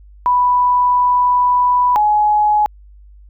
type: tone pair in turn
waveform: sine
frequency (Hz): 987.8 / 841.6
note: B5 / G#5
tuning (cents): 0 / +23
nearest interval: minor third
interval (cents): 277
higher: first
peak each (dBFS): -10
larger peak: neither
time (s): 0.26-1.96 / 1.96-2.66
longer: first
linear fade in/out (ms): 0
effects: added 50 Hz sine -39 dBFS peak until 3.29 s